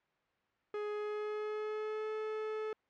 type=tone with pitch glide; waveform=45% pulse; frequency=418.2 to 432.9 Hz; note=G#4 to A4; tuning=+12 to -28 cents; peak=-36 dBFS; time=0.74-2.73 s; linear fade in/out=2 ms; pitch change=+60 cents; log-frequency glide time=0.9-2.11 s; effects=white hiss -75 dBFS RMS until 2.89 s + low-pass 2000 Hz 12 dB/octave